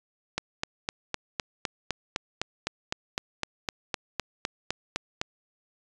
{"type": "click train", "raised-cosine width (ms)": 0.2, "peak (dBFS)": -10, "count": 20, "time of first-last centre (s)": [0.38, 5.215], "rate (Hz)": 3.93, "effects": ["resampled to 22050 Hz", "7-bit"]}